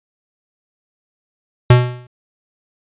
square tone with exponential decay, 123.47 Hz, B2, in tune, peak -3 dBFS, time 1.7-2.07 s, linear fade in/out 5 ms, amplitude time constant 79 ms, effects resampled to 8000 Hz

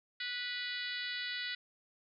harmonic tone, 491.5 Hz, B4, 8 cents flat, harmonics 3 / 4 / 5 / 6 / 7 / 8 / 9 / 10, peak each -44 / -41 / -49 / -46 / -46 / -43 / -47 / -53 dBFS, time 0.2-1.55 s, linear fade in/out 5 ms, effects none

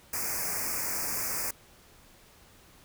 white band-stop noise, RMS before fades -32 dBFS, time 0.13-1.51 s, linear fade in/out 5 ms, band 2500 to 4800 Hz, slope 96 dB/octave, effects pink hiss -57 dBFS RMS until 2.84 s

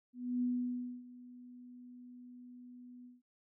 sine tone with ADSR envelope, 246.9 Hz, B3, in tune, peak -30 dBFS, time 0.13-3.22 s, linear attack 290 ms, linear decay 610 ms, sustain -20 dB, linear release 170 ms, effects none

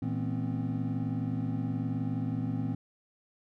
triangle tone cluster, 114.5 / 162.2 / 216.2 / 248.8 / 267.8 Hz, A#2 / E3 / A3 / B3 / C4, -31 / -28 / -30 / +13 / +40 cents, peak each -32 / -34 / -39 / -34 / -34 dBFS, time 0.02-2.75 s, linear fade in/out 5 ms, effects none

